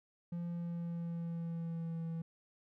triangle tone with pitch glide, 172 to 164.71 Hz, F3 to E3, -26 to -1 cents, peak -35 dBFS, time 0.32-2.22 s, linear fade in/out 5 ms, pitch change -75 cents, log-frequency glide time 0.47-2.05 s, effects none

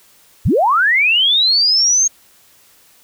sine linear sweep, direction up, 46.97 to 6510 Hz, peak -10 dBFS, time 0.45-2.08 s, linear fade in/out 10 ms, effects white hiss -50 dBFS RMS until 3.03 s

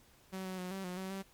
sawtooth tone with pitch steps, 189 / 186.6 / 181.7 / 192.7 / 180.5 / 189.3 / 193.7 Hz, F#3 / F#3 / F#3 / G3 / F#3 / F#3 / G3, +37 / +15 / -31 / -29 / -43 / +40 / -20 cents, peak -35 dBFS, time 0.32-1.23 s, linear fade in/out 20 ms, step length 130 ms, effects pink hiss -64 dBFS RMS until 1.33 s + MP3 96 kbps

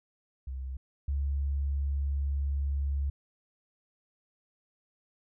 sine tone pair in turn, 65.6 / 69.95 Hz, C2 / C#2, +5 / +16 cents, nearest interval minor second, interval 111 cents, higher second, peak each -34 / -27 dBFS, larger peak second, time 0.47-0.77 / 1.08-3.1 s, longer second, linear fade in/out 5 ms, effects none

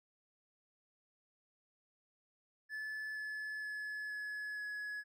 triangle tone with pitch steps, 1732 / 1721 / 1710.1 / 1699.3 / 1688.5 Hz, A6 / A6 / A6 / G#6 / G#6, -28 / -39 / -50 / +39 / +28 cents, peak -38 dBFS, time 2.69-5.04 s, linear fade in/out 50 ms, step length 470 ms, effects none

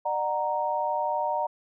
sine chord, D augmented, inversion none, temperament equal with one note detuned, 600 / 740 / 932.3 Hz, D5 / F#5 / A#5, +37 / 0 / 0 cents, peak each -30 / -31 / -27 dBFS, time 0.05-1.47 s, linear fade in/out 10 ms, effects none

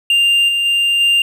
triangle tone with level steps, 2794 Hz, F7, in tune, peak -8 / -12 / -10 / -8 dBFS, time 0.1-1.22 s, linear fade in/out 2 ms, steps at 0.48 / 0.65 / 1 s, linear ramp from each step 10 ms, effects none

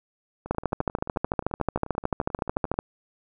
two click trains, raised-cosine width 1 ms, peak -24 / -9 dBFS, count 27 / 32, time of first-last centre 0.46-2.741 / 0.51-2.789 s, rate 11.4 / 13.6 Hz, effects none

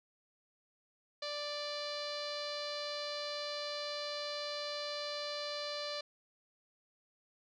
sawtooth tone with low-pass filter, 587.3 Hz, D5, in tune, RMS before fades -40 dBFS, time 1.22-6.01 s, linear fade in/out 5 ms, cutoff 4400 Hz, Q 6.9, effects none

